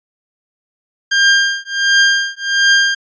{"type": "tone with tremolo", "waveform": "sawtooth", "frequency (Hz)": 1600, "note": "G6", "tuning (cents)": 35, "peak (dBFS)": -3, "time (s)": [1.11, 2.95], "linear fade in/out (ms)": 10, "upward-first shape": "triangle", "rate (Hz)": 1.4, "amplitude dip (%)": 100, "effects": ["resampled to 16000 Hz"]}